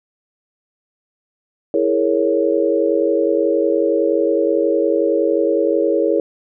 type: chord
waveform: sine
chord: A# half-diminished seventh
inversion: second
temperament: equal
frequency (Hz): 329.6 / 415.3 / 466.2 / 554.4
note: E4 / G#4 / A#4 / C#5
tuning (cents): 0 / 0 / 0 / 0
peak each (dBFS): -19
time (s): 1.74-6.2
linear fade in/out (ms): 2
effects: none